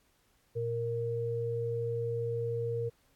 sine tone pair together, 116.6 / 466.4 Hz, A#2 / A#4, +1 / +1 cents, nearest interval 2 octaves, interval 2400 cents, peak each -35 / -32 dBFS, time 0.55-2.9 s, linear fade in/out 20 ms, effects pink hiss -70 dBFS RMS until 3.15 s + AAC 64 kbps

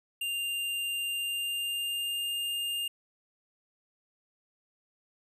square tone with pitch glide, 2794 to 2812 Hz, F7 to F7, 0 to +11 cents, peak -31 dBFS, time 0.21-2.88 s, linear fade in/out 5 ms, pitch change +11 cents, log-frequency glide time 1.08-2.36 s, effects none

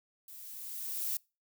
violet noise with level ramp, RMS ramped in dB -50 to -33 dBFS, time 0.28-1.17 s, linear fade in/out 2 ms, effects noise-tail reverb RT60 0.3 s tail -26 dB re dry

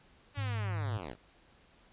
5% pulse linear sweep, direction down, 293.7 to 46.38 Hz, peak -29 dBFS, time 0.34-1.16 s, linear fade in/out 50 ms
sine tone, 103.83 Hz, G#2, in tune, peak -32 dBFS, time 0.37-0.98 s, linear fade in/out 10 ms
effects pink hiss -63 dBFS RMS until 1.92 s + resampled to 8000 Hz

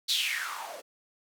blue noise with band-pass filter sweep, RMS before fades -32 dBFS, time 0.08-0.82 s, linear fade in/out 20 ms, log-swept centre 4300 to 490 Hz, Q 6.1, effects none

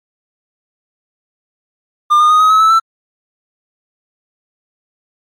triangle tone with pitch steps, 1200 / 1221 / 1242.3 / 1264 / 1286.1 / 1308.6 / 1331.5 Hz, D6 / D#6 / D#6 / D#6 / E6 / E6 / E6, +37 / -33 / -3 / +27 / -43 / -13 / +17 cents, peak -4 dBFS, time 2.1-2.8 s, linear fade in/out 20 ms, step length 100 ms, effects MP3 64 kbps

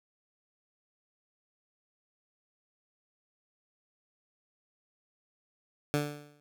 15% pulse tone with exponential decay, 146.83 Hz, D3, in tune, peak -18 dBFS, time 5.94-6.4 s, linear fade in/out 0 ms, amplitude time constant 100 ms, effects none

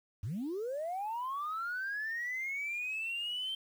sine linear sweep, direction up, 82.41 to 3136 Hz, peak -33 dBFS, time 0.23-3.55 s, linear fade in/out 5 ms, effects tanh soft clip ceiling -31 dBFS + 10-bit

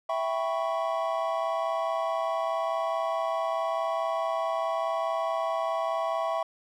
triangle chord, C# half-diminished seventh, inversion first, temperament equal, 659.3 / 784 / 987.8 / 1108.7 Hz, E5 / G5 / B5 / C#6, 0 / 0 / 0 / 0 cents, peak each -27 / -32 / -33 / -31 dBFS, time 0.09-6.43 s, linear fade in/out 5 ms, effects none

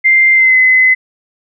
sine tone with pitch glide, 2093 to 2035 Hz, C7 to C7, 0 to -49 cents, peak -5 dBFS, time 0.04-0.95 s, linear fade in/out 20 ms, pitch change -49 cents, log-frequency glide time 0.33-0.57 s, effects none

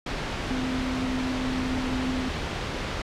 sine tone in noise, 257.1 Hz, C4, 30 cents flat, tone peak -27 dBFS, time 0.5-2.29 s, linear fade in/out 5 ms, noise pink, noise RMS -30 dBFS, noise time 0.06-3.02 s, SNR 0 dB, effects low-pass 4000 Hz 12 dB/octave

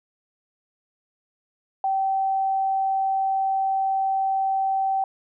sine tone, 773 Hz, G5, 24 cents flat, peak -20 dBFS, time 1.84-5.04 s, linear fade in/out 2 ms, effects none

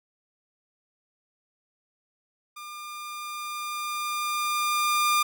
sawtooth tone with level ramp, 1202 Hz, D6, 40 cents sharp, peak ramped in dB -35 to -16 dBFS, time 2.56-5.23 s, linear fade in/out 10 ms, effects none

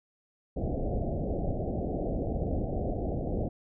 pink low-pass noise, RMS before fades -31 dBFS, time 0.56-3.49 s, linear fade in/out 10 ms, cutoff 740 Hz, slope 96 dB/octave, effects none

